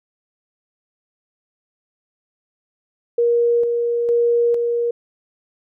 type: tone with tremolo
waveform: sine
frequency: 472.9 Hz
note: A#4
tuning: 25 cents sharp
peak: -13 dBFS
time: 3.18-4.91 s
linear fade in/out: 5 ms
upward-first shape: square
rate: 1.1 Hz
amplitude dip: 35%
effects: none